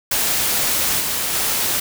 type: noise with level steps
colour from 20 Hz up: white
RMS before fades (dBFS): -19 / -22 / -20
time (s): 0.11-1.8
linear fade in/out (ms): 5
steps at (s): 1 / 1.33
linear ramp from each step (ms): 10
effects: none